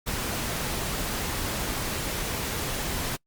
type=noise; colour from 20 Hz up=pink; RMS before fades=-30 dBFS; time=0.06-3.17 s; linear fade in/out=20 ms; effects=noise-tail reverb RT60 0.1 s tail -26 dB re dry + Opus 48 kbps